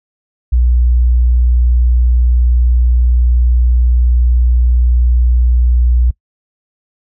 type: tone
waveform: sine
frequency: 60.6 Hz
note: B1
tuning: 32 cents flat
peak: -7 dBFS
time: 0.52-6.11 s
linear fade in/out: 10 ms
effects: noise-tail reverb RT60 0.1 s tail -22 dB re dry